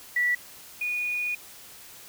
sine tone pair in turn, 1950 / 2457 Hz, B6 / D#7, -23 / -22 cents, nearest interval major third, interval 401 cents, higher second, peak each -21 / -26 dBFS, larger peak first, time 0.16-0.35 / 0.81-1.35 s, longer second, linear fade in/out 5 ms, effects white hiss -47 dBFS RMS until 2.08 s

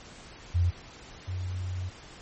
sine tone pair in turn, 87.31 / 91.62 Hz, F2 / F#2, 0 / -17 cents, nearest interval minor second, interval 83 cents, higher second, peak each -21 / -30 dBFS, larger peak first, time 0.54-0.71 / 1.27-1.9 s, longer second, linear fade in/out 20 ms, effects pink hiss -48 dBFS RMS until 2.21 s + MP3 32 kbps

